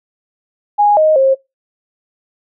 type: tone with pitch steps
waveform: sine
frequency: 826 / 623 / 535 Hz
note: G#5 / D#5 / C5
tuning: -10 / +2 / +38 cents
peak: -7 dBFS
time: 0.78-1.35 s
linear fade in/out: 20 ms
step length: 190 ms
effects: noise-tail reverb RT60 0.2 s tail -23 dB re dry